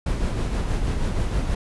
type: noise with tremolo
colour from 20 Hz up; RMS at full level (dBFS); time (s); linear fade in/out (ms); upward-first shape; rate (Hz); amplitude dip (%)
brown; -22; 0.06-1.55; 5; sine; 6.3; 35
effects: resampled to 24000 Hz